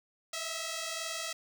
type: tone pair together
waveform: 5% pulse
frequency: 641 / 662.8 Hz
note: E5 / E5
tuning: -49 / +9 cents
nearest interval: minor second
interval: 58 cents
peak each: -27 dBFS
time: 0.33-1.33 s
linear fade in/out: 5 ms
effects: none